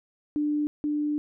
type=tone pair in turn; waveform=sine; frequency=297 / 297 Hz; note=D4 / D4; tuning=+20 / +20 cents; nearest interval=unison; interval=0 cents; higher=neither; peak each=-23 / -24 dBFS; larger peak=first; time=0.36-0.67 / 0.84-1.18 s; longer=second; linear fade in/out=0 ms; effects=none